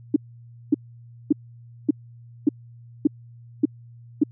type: tone bursts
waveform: sine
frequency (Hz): 293.7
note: D4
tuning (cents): 0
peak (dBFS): -12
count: 8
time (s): 0.14-4.236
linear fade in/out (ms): 5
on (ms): 22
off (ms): 560
effects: added 118 Hz sine -43 dBFS peak until 4.31 s